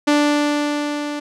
sawtooth tone with level ramp, 293.7 Hz, D4, in tune, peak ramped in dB -8 to -20 dBFS, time 0.07-1.2 s, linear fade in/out 10 ms, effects low-pass 7000 Hz 12 dB/octave

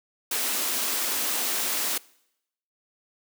white high-pass noise, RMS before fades -27 dBFS, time 0.31-1.98 s, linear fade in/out 5 ms, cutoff 210 Hz, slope 96 dB/octave, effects noise-tail reverb RT60 0.8 s tail -23 dB re dry

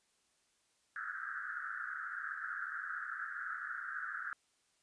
white band-pass noise, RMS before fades -42 dBFS, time 0.96-4.33 s, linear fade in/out 0 ms, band 1300 to 1700 Hz, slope 96 dB/octave, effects white hiss -75 dBFS RMS until 4.82 s + resampled to 22050 Hz

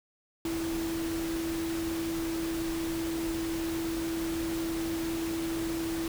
sine tone in noise, 329.6 Hz, E4, in tune, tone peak -30 dBFS, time 0.45-6.08 s, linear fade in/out 2 ms, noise pink, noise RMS -39 dBFS, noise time 0.45-6.08 s, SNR +6 dB, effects none

